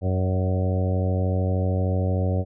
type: harmonic tone with a mistuned harmonic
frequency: 93.1 Hz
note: F#2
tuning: 11 cents sharp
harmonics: 1 / 2 / 3 / 4 / 5 / 6 / 7 / 8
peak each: -21 / -29 / -33 / -36 / -33 / -32 / -37 / -38 dBFS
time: 0.01-2.45 s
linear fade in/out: 50 ms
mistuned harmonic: 7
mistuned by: -26 cents
effects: none